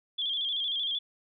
sine tone with vibrato, 3327 Hz, G#7, 2 cents sharp, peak -28 dBFS, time 0.18-0.99 s, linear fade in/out 10 ms, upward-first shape square, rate 13 Hz, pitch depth 59 cents each way, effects none

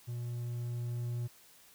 triangle tone with level ramp, 120 Hz, B2, 49 cents flat, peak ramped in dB -34 to -31 dBFS, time 0.07-1.28 s, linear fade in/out 20 ms, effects white hiss -60 dBFS RMS until 1.74 s

